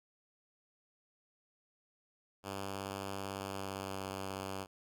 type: tone with pitch glide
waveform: 5% pulse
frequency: 98 to 96.54 Hz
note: G2 to G2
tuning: 0 to -26 cents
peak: -28 dBFS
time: 2.43-4.67 s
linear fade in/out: 50 ms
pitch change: -26 cents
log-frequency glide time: 3.31-4.08 s
effects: none